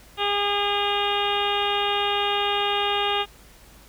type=harmonic tone; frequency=406.9 Hz; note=G#4; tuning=35 cents flat; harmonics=1 / 2 / 3 / 4 / 5 / 6 / 7 / 8 / 9; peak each=-28 / -26 / -29 / -34 / -36 / -33 / -28 / -32 / -32 dBFS; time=0.17-3.26 s; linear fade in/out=50 ms; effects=added 51 Hz sine -51 dBFS peak until 3.88 s + pink hiss -51 dBFS RMS until 3.88 s